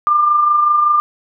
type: tone with amplitude modulation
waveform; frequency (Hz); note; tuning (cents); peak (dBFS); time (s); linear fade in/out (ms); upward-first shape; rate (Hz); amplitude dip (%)
sine; 1196; D6; +31; -8; 0.07-1; 0; sine; 25.3; 40
effects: none